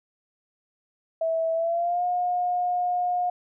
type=tone with pitch glide; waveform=sine; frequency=653 to 716.2 Hz; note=E5 to F5; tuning=-17 to +43 cents; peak=-22 dBFS; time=1.21-3.3 s; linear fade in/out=5 ms; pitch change=+160 cents; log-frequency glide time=1.53-2.04 s; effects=none